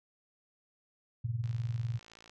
sine tone with tremolo, 116.54 Hz, A#2, in tune, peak -28 dBFS, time 1.24-1.99 s, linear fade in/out 10 ms, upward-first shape sine, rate 20 Hz, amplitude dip 75%
click train, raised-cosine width 0.2 ms, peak -36 dBFS, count 49, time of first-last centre 1.44-2.296 s, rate 56.1 Hz
effects none

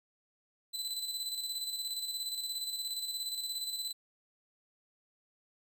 sawtooth tone with tremolo, 4015 Hz, B7, 28 cents sharp, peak -31 dBFS, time 0.73-3.93 s, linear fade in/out 20 ms, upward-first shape square, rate 17 Hz, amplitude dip 45%, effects none

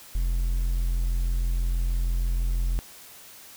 triangle tone, 43.09 Hz, F1, 22 cents flat, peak -20 dBFS, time 0.15-2.79 s, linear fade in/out 0 ms, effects white hiss -47 dBFS RMS until 3.56 s

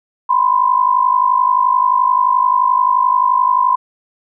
sine tone pair together, 987.8 / 1039.3 Hz, B5 / C6, 0 / -12 cents, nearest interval minor second, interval 88 cents, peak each -13 dBFS, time 0.29-3.76 s, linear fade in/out 10 ms, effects none

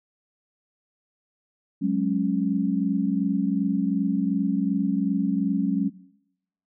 sine chord, F# suspended second, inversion none, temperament equal with one note detuned, 185 / 207.7 / 275.1 Hz, F#3 / G#3 / C#4, 0 / 0 / -13 cents, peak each -25 dBFS, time 1.81-5.9 s, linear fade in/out 20 ms, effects noise-tail reverb RT60 0.8 s tail -19 dB re dry

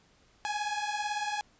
sawtooth beating tone pair, 826 / 844 Hz, G#5 / G#5, -10 / +28 cents, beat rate 18 Hz, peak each -30 / -30 dBFS, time 0.45-1.41 s, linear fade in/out 0 ms, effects pink hiss -64 dBFS RMS until 1.59 s + resampled to 16000 Hz

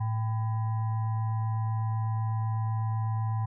sine tone with frequency modulation, 110 Hz, A2, in tune, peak -26 dBFS, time 0-3.46 s, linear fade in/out 10 ms, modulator 892 Hz, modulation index 0.38, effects none

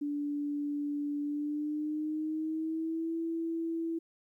sine tone with pitch glide, 290.5 to 329.9 Hz, D4 to E4, -19 to +1 cents, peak -31 dBFS, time 0.01-3.99 s, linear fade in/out 10 ms, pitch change +220 cents, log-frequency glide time 1.21-3.16 s, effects 12-bit

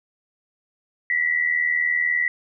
sine tone pair together, 1939.1 / 2019 Hz, B6 / B6, -32 / +38 cents, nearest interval minor second, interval 70 cents, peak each -20 / -24 dBFS, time 1.1-2.28 s, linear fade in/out 2 ms, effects none

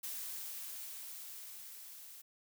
blue noise with level ramp, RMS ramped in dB -42 to -53 dBFS, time 0.03-2.22 s, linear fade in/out 10 ms, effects none

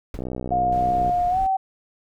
brown noise with exponential decay, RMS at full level -26 dBFS, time 0.14-0.24 s, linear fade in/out 2 ms, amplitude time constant 20 ms
click train, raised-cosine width 2 ms, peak -16 dBFS, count 58, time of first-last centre 0.19-1.095 s, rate 63 Hz
sine tone with pitch glide, 711 to 766.4 Hz, F5 to G5, +31 to -39 cents, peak -18 dBFS, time 0.51-1.57 s, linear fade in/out 10 ms, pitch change +130 cents, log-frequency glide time 1.29-1.39 s
brown noise, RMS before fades -35 dBFS, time 0.72-1.47 s, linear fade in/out 5 ms
effects none

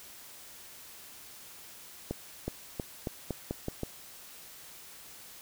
accelerating click train, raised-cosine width 2 ms, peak -19 dBFS, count 8, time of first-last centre 2.11-3.833 s, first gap 370 ms, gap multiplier 0.86, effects white hiss -50 dBFS RMS until 5.41 s

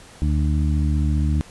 harmonic tone, 74.9 Hz, D2, 35 cents sharp, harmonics 1 / 2 / 3 / 4, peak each -18 / -24 / -28 / -30 dBFS, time 0.22-1.41 s, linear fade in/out 0 ms, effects pink hiss -45 dBFS RMS until 1.5 s + resampled to 24000 Hz

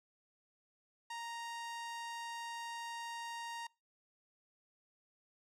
sawtooth tone, 932.3 Hz, A#5, in tune, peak -38 dBFS, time 1.1-3.67 s, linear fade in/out 5 ms, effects noise-tail reverb RT60 0.3 s tail -26 dB re dry + low-pass 9000 Hz 12 dB/octave

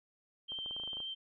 sine tone with vibrato, 3136 Hz, G7, in tune, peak -38 dBFS, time 0.48-1.15 s, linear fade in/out 20 ms, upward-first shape triangle, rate 12 Hz, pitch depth 12 cents each way
clicks, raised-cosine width 1 ms, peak -37 dBFS, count 11, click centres 0.52 / 0.588 / 0.661 / 0.71 / 0.765 / 0.799 / 0.836 / 0.876 / 0.932 / 0.97 / 1.003 s
effects none

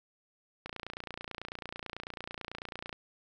click train, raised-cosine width 0.3 ms, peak -23 dBFS, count 67, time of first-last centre 0.66-2.928 s, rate 29.1 Hz, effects none

